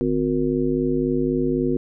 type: harmonic tone with a mistuned harmonic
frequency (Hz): 51.91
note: G#1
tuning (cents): 0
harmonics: 1 / 3 / 5 / 7 / 9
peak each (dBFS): -32 / -28 / -22 / -23 / -27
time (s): 0.01-1.77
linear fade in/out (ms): 0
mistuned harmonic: 1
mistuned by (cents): -59
effects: none